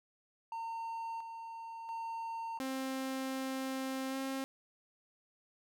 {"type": "tone with tremolo", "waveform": "triangle", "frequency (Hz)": 912, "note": "A#5", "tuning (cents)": -38, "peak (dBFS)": -36, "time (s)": [0.52, 2.59], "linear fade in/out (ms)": 2, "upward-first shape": "square", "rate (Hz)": 0.73, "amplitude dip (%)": 45}
{"type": "tone with pitch glide", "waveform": "sawtooth", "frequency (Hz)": [264.5, 267.7], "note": ["C4", "C4"], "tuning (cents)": [19, 40], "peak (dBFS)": -32, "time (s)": [2.6, 4.44], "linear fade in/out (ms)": 0, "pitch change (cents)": 21, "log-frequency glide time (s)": [4.09, 4.16]}
{"effects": []}